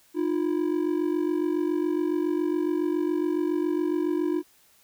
triangle ring-modulated tone, 329.6 Hz, E4, in tune, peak -18 dBFS, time 0.14-4.43 s, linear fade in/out 50 ms, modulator 23.6 Hz, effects white hiss -60 dBFS RMS until 4.83 s

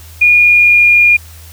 sine tone with pitch glide, 2437 to 2422 Hz, D#7 to D#7, -37 to -47 cents, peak -4 dBFS, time 0.21-1.17 s, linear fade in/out 10 ms, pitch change -10 cents, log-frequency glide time 0.32-0.84 s, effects added 81 Hz sine -33 dBFS peak until 1.52 s + white hiss -39 dBFS RMS until 1.52 s

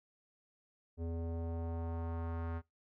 square tone with low-pass filter sweep, 83.2 Hz, E2, 17 cents sharp, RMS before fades -39 dBFS, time 0.97-2.62 s, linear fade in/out 50 ms, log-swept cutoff 460 to 1400 Hz, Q 1.6, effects noise-tail reverb RT60 0.2 s tail -23 dB re dry

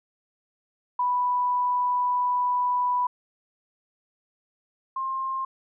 sine tone pair in turn, 987.8 / 1060.5 Hz, B5 / C6, 0 / +23 cents, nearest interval minor second, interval 123 cents, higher second, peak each -21 / -26 dBFS, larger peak first, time 0.99-3.07 / 4.96-5.45 s, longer first, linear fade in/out 5 ms, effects none

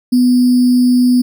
sine tone with sample-and-hold, 248.3 Hz, B3, 9 cents sharp, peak -7 dBFS, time 0.12-1.22 s, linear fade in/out 10 ms, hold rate 4900 Hz, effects none

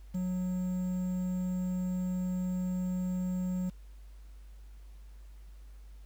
triangle tone with quantisation, 182.6 Hz, F#3, 23 cents flat, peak -28 dBFS, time 0.14-3.7 s, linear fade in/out 10 ms, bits 9, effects added 50 Hz sine -47 dBFS peak until 6.05 s + pink hiss -67 dBFS RMS until 6.05 s

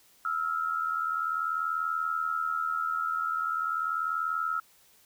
sine tone pair together, 1307.6 / 1388 Hz, E6 / F6, -14 / -11 cents, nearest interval minor second, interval 103 cents, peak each -29 / -32 dBFS, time 0.25-4.6 s, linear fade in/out 2 ms, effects white hiss -61 dBFS RMS until 5.05 s

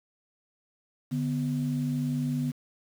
sine tone pair together, 146.94 / 246.9 Hz, D3 / B3, +1 / 0 cents, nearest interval major sixth, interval 899 cents, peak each -28 dBFS, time 1.11-2.52 s, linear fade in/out 20 ms, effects tanh soft clip ceiling -19 dBFS + 8-bit

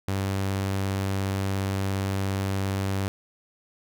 sawtooth tone, 97.2 Hz, G2, 14 cents flat, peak -21 dBFS, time 0.08-3.08 s, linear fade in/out 0 ms, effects none

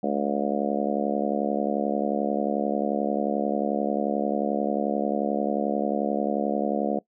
harmonic tone, 71.3 Hz, C#2, 49 cents sharp, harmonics 3 / 4 / 5 / 6 / 7 / 8 / 9 / 10, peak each -28 / -30 / -33 / -34 / -31 / -30 / -34 / -32 dBFS, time 0.03-6.99 s, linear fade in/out 5 ms, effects noise-tail reverb RT60 0.1 s tail -20 dB re dry

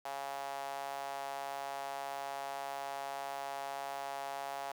sawtooth tone with high-pass filter, 138.59 Hz, C#3, in tune, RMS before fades -41 dBFS, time 0.05-4.72 s, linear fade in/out 5 ms, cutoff 750 Hz, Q 4.2, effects 10-bit

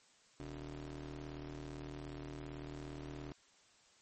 25% pulse ring-modulated tone, 77.5 Hz, D#2, 6 cents flat, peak -38 dBFS, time 0.4-3.32 s, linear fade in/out 0 ms, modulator 213 Hz, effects white hiss -67 dBFS RMS until 4.01 s + MP3 32 kbps

